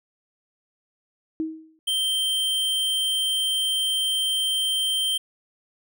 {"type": "tone with exponential decay", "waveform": "sine", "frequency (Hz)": 318, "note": "D#4", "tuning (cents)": 38, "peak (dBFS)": -21, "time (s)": [1.4, 1.79], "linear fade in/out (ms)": 0, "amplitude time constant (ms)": 84}
{"type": "tone", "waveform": "square", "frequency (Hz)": 3136, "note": "G7", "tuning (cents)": 0, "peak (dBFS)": -22, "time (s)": [1.87, 5.18], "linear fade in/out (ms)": 10}
{"effects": []}